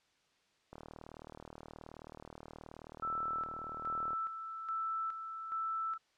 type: click train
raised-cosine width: 1 ms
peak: -34 dBFS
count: 133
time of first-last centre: 0.73-4.132 s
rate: 38.8 Hz
type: tone with tremolo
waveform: sine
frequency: 1322 Hz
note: E6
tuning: 5 cents sharp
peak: -34 dBFS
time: 3.02-5.98 s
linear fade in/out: 10 ms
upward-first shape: square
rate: 1.2 Hz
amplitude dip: 55%
effects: white hiss -73 dBFS RMS until 6.17 s + low-pass 5000 Hz 12 dB/octave